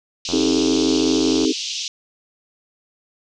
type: band-pass noise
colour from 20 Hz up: white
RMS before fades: -27 dBFS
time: 0.25-1.88 s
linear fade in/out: 2 ms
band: 2700 to 6200 Hz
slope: 48 dB/octave
type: click train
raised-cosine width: 1 ms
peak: -17 dBFS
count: 101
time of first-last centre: 0.29-1.449 s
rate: 86.3 Hz
type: chord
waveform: sine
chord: A half-diminished seventh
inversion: first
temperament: just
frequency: 264 / 316.8 / 396 / 440 Hz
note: C4 / Eb4 / G4 / A4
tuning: +16 / +31 / +18 / 0 cents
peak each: -20 / -19 / -23 / -25 dBFS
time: 0.32-1.53 s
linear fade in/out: 20 ms
effects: none